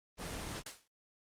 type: noise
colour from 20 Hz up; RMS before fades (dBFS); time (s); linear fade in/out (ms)
pink; -41; 0.17-0.63; 50
type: noise with exponential decay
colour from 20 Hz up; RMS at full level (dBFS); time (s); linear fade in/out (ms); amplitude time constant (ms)
white; -39; 0.66-0.88; 5; 47
effects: low-pass 10000 Hz 12 dB/octave + Opus 24 kbps